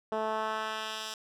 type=tone with band-pass filter sweep; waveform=10% pulse; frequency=218.1 Hz; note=A3; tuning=15 cents flat; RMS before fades=-34 dBFS; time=0.12-1.14 s; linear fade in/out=2 ms; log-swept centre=560 to 5100 Hz; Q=0.96; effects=none